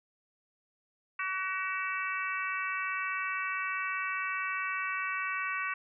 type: harmonic tone with a mistuned harmonic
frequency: 379.6 Hz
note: F#4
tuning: 44 cents sharp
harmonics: 3 / 4 / 5 / 6 / 7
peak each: -36 / -37 / -38 / -39 / -39 dBFS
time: 1.19-5.74 s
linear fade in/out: 5 ms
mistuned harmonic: 4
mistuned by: -24 cents
effects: none